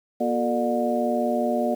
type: harmonic tone with a mistuned harmonic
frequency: 120 Hz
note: B2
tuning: 49 cents flat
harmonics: 2 / 3 / 4 / 5 / 6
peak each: -25 / -31 / -30 / -25 / -28 dBFS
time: 0.2-1.75 s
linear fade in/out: 10 ms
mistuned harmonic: 4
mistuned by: -130 cents
effects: 8-bit